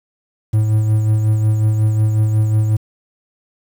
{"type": "tone with tremolo", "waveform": "triangle", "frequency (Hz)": 108.1, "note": "A2", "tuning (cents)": -30, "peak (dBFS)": -8, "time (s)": [0.53, 2.77], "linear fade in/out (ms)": 10, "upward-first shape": "sine", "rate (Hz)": 5.5, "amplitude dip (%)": 40, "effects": ["7-bit"]}